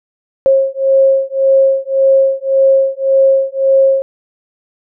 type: beating tone pair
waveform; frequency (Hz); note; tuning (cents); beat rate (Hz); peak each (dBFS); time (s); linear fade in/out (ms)
sine; 538 / 539.8; C5 / C#5; +48 / -46; 1.8; -11; 0.46-4.02; 0
effects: none